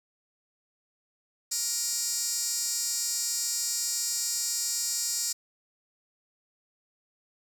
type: tone with high-pass filter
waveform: 15% pulse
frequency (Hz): 472.6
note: A#4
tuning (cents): +24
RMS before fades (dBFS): -30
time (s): 1.51-5.33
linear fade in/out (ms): 10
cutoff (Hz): 6400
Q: 4.9
effects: none